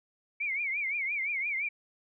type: tone with vibrato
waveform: sine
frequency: 2247 Hz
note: C#7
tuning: 23 cents sharp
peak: -29 dBFS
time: 0.4-1.69 s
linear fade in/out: 10 ms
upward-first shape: triangle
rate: 5.8 Hz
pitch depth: 160 cents each way
effects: none